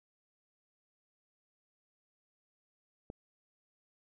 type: click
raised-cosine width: 2 ms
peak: -29 dBFS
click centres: 3.101 s
effects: none